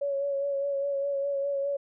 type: tone with vibrato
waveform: sine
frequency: 559 Hz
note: C#5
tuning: 14 cents sharp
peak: -26 dBFS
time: 0.01-1.77 s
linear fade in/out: 10 ms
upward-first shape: sine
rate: 4.9 Hz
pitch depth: 26 cents each way
effects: none